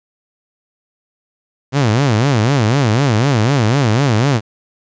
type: tone with vibrato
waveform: sawtooth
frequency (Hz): 123.47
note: B2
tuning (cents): 0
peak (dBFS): -7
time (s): 1.72-4.41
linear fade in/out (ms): 50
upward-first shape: sine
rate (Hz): 4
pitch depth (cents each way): 280
effects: resampled to 16000 Hz + 8-bit